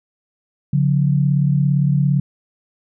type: tone pair together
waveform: sine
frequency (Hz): 141.68 / 179.2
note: C#3 / F3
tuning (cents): +38 / +45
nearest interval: major third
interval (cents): 407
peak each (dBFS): -14 / -19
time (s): 0.73-2.2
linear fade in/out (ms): 5
effects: none